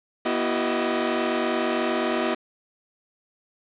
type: tone cluster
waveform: sawtooth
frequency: 242.7 / 332.5 / 381.1 / 622 Hz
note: B3 / E4 / G4 / D#5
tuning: -30 / +15 / -49 / -1 cents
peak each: -24 dBFS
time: 0.25-2.35 s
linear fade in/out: 10 ms
effects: resampled to 8000 Hz + 7-bit